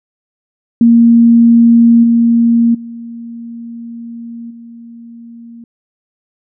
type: tone with level steps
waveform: sine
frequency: 233.1 Hz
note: A#3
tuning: in tune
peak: -3 / -6 / -24 / -30 dBFS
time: 0.81-5.64 s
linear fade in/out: 2 ms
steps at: 2.03 / 2.74 / 4.5 s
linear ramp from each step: 10 ms
effects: none